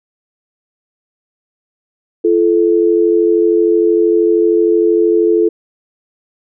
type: tone pair together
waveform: sine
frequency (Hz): 341.6 / 434.6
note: F4 / A4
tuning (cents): -38 / -21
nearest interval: major third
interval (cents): 417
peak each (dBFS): -11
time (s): 2.24-5.49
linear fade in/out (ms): 10
effects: none